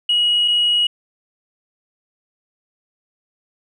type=tone pair in turn; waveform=sine; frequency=2903 / 2903 Hz; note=F#7 / F#7; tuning=-34 / -34 cents; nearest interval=unison; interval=0 cents; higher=neither; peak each=-12 dBFS; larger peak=neither; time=0.09-0.48 / 0.48-0.87 s; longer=neither; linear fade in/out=5 ms; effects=tanh soft clip ceiling -10 dBFS